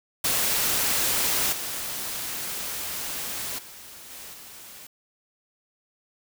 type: noise with level steps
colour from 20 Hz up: white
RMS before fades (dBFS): -24 / -32 / -44 / -41 / -44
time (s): 0.24-4.87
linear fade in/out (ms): 5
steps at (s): 1.52 / 3.58 / 4.1 / 4.33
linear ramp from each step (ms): 10
effects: none